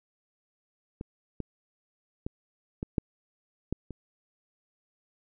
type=clicks; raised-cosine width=3 ms; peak=-23 / -20 / -20 / -19 / -12 / -16 / -26 dBFS; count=7; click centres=1.011 / 1.403 / 2.265 / 2.829 / 2.982 / 3.726 / 3.907 s; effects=none